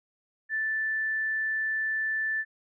sine tone, 1760 Hz, A6, in tune, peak -26 dBFS, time 0.49-2.45 s, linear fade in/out 50 ms, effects none

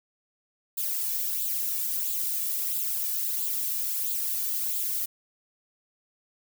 violet noise with flanger, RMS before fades -29 dBFS, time 0.77-5.06 s, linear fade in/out 10 ms, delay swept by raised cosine 0.25 to 1.75 ms, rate 1.5 Hz, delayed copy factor +0.6, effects none

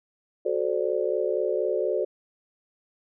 sine chord, D dominant seventh, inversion first, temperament equal with one note detuned, 370 / 434.2 / 523.3 / 587.3 Hz, F#4 / A4 / C5 / D5, 0 / -23 / 0 / 0 cents, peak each -28 / -28 / -29 / -29 dBFS, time 0.45-2.05 s, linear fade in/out 10 ms, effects none

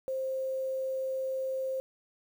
sine tone with quantisation, 527 Hz, C5, 12 cents sharp, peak -30 dBFS, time 0.08-1.8 s, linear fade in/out 0 ms, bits 9, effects none

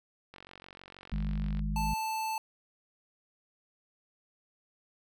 click train, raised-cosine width 0.3 ms, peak -32 dBFS, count 59, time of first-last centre 0.34-1.593 s, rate 46.3 Hz
harmonic tone, 51.7 Hz, G#1, 7 cents flat, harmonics 1 / 3 / 4, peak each -31 / -36 / -37 dBFS, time 1.12-1.94 s, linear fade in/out 5 ms
square tone, 880 Hz, A5, in tune, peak -32 dBFS, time 1.76-2.38 s, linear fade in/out 2 ms
effects none

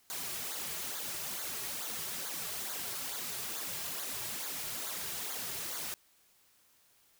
white noise with flanger, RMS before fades -39 dBFS, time 0.1-5.94 s, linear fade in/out 0 ms, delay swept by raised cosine 0.36 to 4.06 ms, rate 2.3 Hz, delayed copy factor -0.7, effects white hiss -67 dBFS RMS until 7.19 s

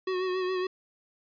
square tone with vibrato, 370 Hz, F#4, in tune, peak -28 dBFS, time 0.07-0.67 s, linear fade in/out 5 ms, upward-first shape sine, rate 7.2 Hz, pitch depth 32 cents each way, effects resampled to 11025 Hz

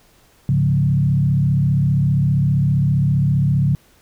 sine tone with frequency modulation, 140 Hz, C#3, 18 cents sharp, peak -13 dBFS, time 0.49-3.75 s, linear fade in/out 0 ms, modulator 35.1 Hz, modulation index 0.95, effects pink hiss -54 dBFS RMS until 4.01 s

